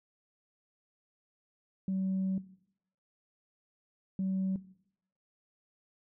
sine tone bursts at uneven times, 190 Hz, F#3, 46 cents sharp, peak -28 dBFS, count 2, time 1.88-2.38 / 4.19-4.56 s, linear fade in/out 2 ms, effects noise-tail reverb RT60 0.7 s tail -17 dB re dry + tanh soft clip ceiling -26 dBFS

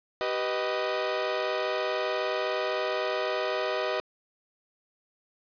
sawtooth chord, G augmented, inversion none, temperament equal with one note detuned, 386.4 / 493.9 / 622.3 Hz, G4 / B4 / D#5, -25 / 0 / 0 cents, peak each -29 / -28 / -26 dBFS, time 0.21-4 s, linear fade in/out 0 ms, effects resampled to 11025 Hz + 9-bit

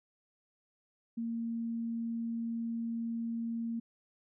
sine tone, 230.5 Hz, A#3, 19 cents flat, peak -33 dBFS, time 1.17-3.8 s, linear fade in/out 10 ms, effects none

